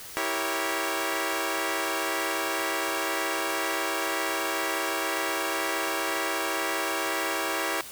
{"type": "chord", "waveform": "10% pulse", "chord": "E diminished seventh", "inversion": "none", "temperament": "equal with one note detuned", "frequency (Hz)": [327, 392, 466.2, 554.4], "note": ["E4", "G4", "Bb4", "Db5"], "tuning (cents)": [-14, 0, 0, 0], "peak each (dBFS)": [-23, -24, -27, -24], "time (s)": [0.17, 7.81], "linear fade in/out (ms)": 0, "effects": ["white hiss -42 dBFS RMS until 7.91 s"]}